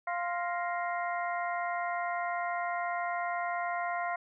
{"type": "harmonic tone with a mistuned harmonic", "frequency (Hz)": 349.2, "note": "F4", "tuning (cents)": 0, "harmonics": [2, 3, 4, 5, 6], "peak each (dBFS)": [-33, -37, -39, -41, -43], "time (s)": [0.07, 4.16], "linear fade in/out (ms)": 5, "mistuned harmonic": 5, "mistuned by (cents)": 120, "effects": []}